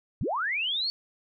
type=linear sweep; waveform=sine; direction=up; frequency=69.3 to 4500 Hz; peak=-26 dBFS; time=0.21-0.9 s; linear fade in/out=0 ms; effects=none